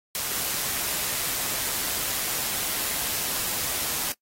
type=noise with amplitude modulation; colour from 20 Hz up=white; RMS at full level=-27 dBFS; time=0.15-4.12 s; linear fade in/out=0 ms; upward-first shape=sine; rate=138 Hz; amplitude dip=25%; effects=noise-tail reverb RT60 0.1 s tail -22 dB re dry + AAC 48 kbps